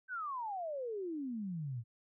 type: exponential sweep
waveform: sine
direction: down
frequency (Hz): 1568 to 110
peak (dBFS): -37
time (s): 0.08-1.84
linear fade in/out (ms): 50
effects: none